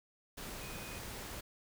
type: tone in noise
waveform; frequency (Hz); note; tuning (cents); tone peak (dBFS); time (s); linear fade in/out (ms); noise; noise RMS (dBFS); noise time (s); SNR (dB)
sine; 2489; D#7; 0; -52; 0.61-0.99; 10; pink; -45; 0.37-1.41; -10
effects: none